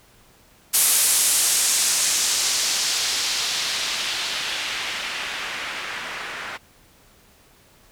blue noise with low-pass filter sweep, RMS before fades -23 dBFS, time 0.73-6.58 s, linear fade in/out 20 ms, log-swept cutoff 11000 to 1600 Hz, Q 1.2, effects pink hiss -54 dBFS RMS until 7.91 s

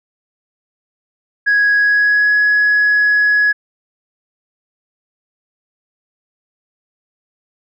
sine tone with pitch glide, 1661.2 to 1680.5 Hz, G#6 to G#6, 0 to +20 cents, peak -8 dBFS, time 1.46-3.53 s, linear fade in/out 20 ms, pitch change +20 cents, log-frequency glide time 1.76-2.34 s, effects tanh soft clip ceiling -7 dBFS

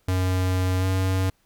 square tone with pitch glide, 92.5 to 94.17 Hz, F#2 to F#2, 0 to +31 cents, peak -21 dBFS, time 0.08-1.3 s, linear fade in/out 5 ms, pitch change +31 cents, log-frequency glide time 0.79-0.85 s, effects pink hiss -66 dBFS RMS until 1.45 s

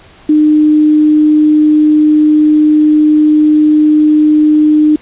sine tone with quantisation, 304.1 Hz, D#4, 40 cents flat, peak -4 dBFS, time 0.29-4.96 s, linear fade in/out 5 ms, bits 5, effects pink hiss -40 dBFS RMS until 5.01 s + resampled to 8000 Hz

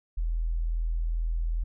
sine tone, 41.2 Hz, E1, in tune, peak -25 dBFS, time 0.17-1.64 s, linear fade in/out 10 ms, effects none

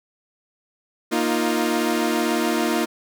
sawtooth chord, Bb suspended fourth, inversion none, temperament equal with one note detuned, 235.1 / 311.1 / 349.2 Hz, Bb3 / Eb4 / F4, +15 / 0 / 0 cents, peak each -20 dBFS, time 1.11-2.86 s, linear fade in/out 20 ms, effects none

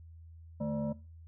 sine tone with frequency modulation, 219.9 Hz, A3, 1 cent flat, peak -31 dBFS, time 0.6-0.93 s, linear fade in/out 10 ms, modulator 369 Hz, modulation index 1.1, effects noise-tail reverb RT60 0.3 s tail -19 dB re dry + added 82 Hz sine -49 dBFS peak until 1.27 s

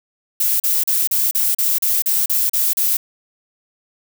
violet noise bursts, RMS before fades -17 dBFS, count 11, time 0.4-2.97 s, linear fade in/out 5 ms, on 200 ms, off 37 ms, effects none

